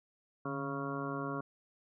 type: harmonic tone with a mistuned harmonic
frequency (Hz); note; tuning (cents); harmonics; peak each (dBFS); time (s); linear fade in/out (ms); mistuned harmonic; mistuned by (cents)
138.59; C#3; 0; 1 / 2 / 3 / 4 / 5 / 7 / 8 / 9 / 10; -42 / -40 / -43 / -46 / -47 / -49 / -42 / -52 / -45; 0.45-1.41; 5; 1; +92
effects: none